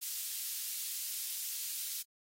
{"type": "high-pass noise", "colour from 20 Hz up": "white", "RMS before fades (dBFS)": -39, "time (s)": [0.01, 2.03], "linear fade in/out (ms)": 20, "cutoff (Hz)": 3700, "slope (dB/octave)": 12, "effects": ["AAC 48 kbps"]}